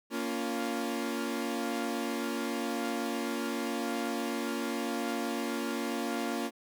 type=chord; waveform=sawtooth; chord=Bb minor; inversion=none; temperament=equal with one note detuned; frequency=233.1 / 280.7 / 349.2 Hz; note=Bb3 / Db4 / F4; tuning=0 / +22 / 0 cents; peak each=-31 / -32 / -33 dBFS; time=0.1-6.51 s; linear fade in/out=50 ms; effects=none